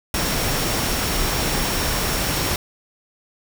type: tone in noise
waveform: sine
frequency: 5530 Hz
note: F8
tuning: 18 cents flat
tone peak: -32 dBFS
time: 0.14-2.56 s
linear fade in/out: 2 ms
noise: pink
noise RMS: -22 dBFS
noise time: 0.14-2.56 s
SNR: -13 dB
effects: none